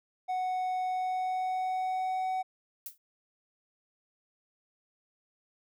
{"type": "tone with pitch glide", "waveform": "triangle", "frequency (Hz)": [740, 749.9], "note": ["F#5", "F#5"], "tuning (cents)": [0, 23], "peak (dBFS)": -27, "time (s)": [0.28, 2.43], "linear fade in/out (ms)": 20, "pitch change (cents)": 23, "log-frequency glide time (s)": [0.85, 2.32]}
{"type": "noise with exponential decay", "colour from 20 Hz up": "violet", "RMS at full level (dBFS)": -36, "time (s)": [2.86, 2.98], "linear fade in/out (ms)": 2, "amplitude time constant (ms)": 26}
{"effects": []}